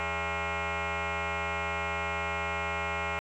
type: tone with frequency modulation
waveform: sine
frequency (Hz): 666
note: E5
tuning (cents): +18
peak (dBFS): -27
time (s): 0-3.19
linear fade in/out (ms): 0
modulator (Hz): 248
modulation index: 7.8
effects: tanh soft clip ceiling -28 dBFS